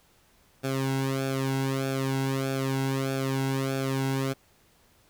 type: tone with flanger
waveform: sawtooth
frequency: 134.3 Hz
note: C3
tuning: 46 cents sharp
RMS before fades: -28 dBFS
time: 0.63-4.34 s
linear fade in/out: 20 ms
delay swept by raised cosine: 1 to 1.69 ms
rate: 1.6 Hz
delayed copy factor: -0.9
effects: pink hiss -62 dBFS RMS until 5.09 s